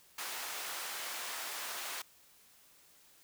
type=high-pass noise; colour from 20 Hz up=pink; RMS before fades=-41 dBFS; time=0.18-2.02 s; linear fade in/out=5 ms; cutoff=870 Hz; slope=12 dB/octave; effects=white hiss -63 dBFS RMS until 3.23 s